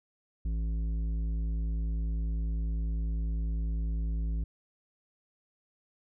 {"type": "tone with tanh clipping", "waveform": "sine", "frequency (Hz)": 55, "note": "A1", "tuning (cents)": 0, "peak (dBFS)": -30, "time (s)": [0.45, 4.44], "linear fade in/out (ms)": 5, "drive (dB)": 10, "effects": []}